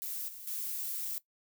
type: noise with level steps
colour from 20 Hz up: violet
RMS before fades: -38 / -47 / -37 dBFS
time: 0.02-1.18 s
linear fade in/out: 0 ms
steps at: 0.28 / 0.47 s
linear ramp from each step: 5 ms
effects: noise-tail reverb RT60 0.1 s tail -17 dB re dry